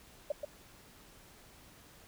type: tone with echo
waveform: sine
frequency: 587.3 Hz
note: D5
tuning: in tune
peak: -29 dBFS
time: 0.3-0.32 s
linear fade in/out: 5 ms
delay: 130 ms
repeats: 1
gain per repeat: -5 dB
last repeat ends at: 0.45 s
effects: pink hiss -58 dBFS RMS until 2.07 s